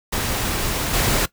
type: noise with level steps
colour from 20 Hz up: pink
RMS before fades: -23 / -19 dBFS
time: 0.12-1.26 s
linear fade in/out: 10 ms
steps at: 0.93 s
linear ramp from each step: 10 ms
effects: noise-tail reverb RT60 0.1 s tail -18 dB re dry